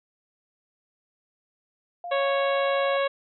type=tone with pitch glide; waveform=sine; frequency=700 to 704.5 Hz; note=F5 to F5; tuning=+4 to +15 cents; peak=-32 dBFS; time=2.04-2.97 s; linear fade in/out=2 ms; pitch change=+11 cents; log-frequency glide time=2.4-2.76 s
type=harmonic tone; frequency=553 Hz; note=C#5; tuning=4 cents flat; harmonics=1 / 2 / 3 / 4 / 5 / 6 / 7; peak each=-23 / -29 / -33 / -35 / -37 / -39 / -40 dBFS; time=2.11-3.08 s; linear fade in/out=10 ms
effects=none